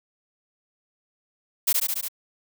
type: noise with echo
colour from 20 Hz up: blue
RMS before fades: -20 dBFS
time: 1.67-1.73 s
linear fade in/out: 10 ms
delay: 71 ms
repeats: 5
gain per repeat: -2 dB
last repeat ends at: 2.085 s
effects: none